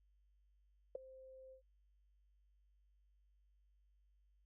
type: tone with ADSR envelope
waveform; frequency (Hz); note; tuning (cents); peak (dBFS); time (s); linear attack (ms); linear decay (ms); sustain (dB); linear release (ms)
sine; 523.3; C5; 0; -35; 0.95-1.62; 4; 8; -20; 100
effects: added 50 Hz sine -70 dBFS peak until 4.45 s